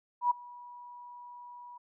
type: tone with ADSR envelope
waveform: sine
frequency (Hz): 972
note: B5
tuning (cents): -28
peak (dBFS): -21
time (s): 0.21-1.78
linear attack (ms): 96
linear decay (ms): 12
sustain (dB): -24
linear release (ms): 9
effects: none